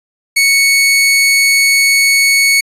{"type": "tone", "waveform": "sawtooth", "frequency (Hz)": 2217, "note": "C#7", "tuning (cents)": 0, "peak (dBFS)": -4, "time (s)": [0.36, 2.61], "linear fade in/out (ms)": 10, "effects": ["resampled to 32000 Hz"]}